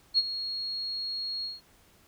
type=tone with ADSR envelope; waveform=sine; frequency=4300 Hz; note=C8; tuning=47 cents sharp; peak=-18 dBFS; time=0.14-1.61 s; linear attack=40 ms; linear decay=38 ms; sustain=-13 dB; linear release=170 ms; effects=pink hiss -61 dBFS RMS until 2.07 s